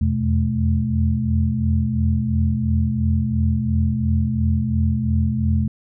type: tone cluster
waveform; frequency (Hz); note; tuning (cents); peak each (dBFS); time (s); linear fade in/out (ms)
sine; 82.1 / 85 / 125 / 215.6; E2 / F2 / B2 / A3; -6 / -46 / +21 / -35; -22; 0.01-5.68; 5
effects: none